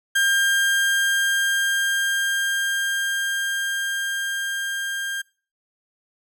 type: tone with level ramp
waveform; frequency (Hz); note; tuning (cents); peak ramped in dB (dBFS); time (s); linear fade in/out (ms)
35% pulse; 1600; G6; +35; -15 to -24; 0.15-5.22; 10
effects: noise-tail reverb RT60 0.4 s tail -24 dB re dry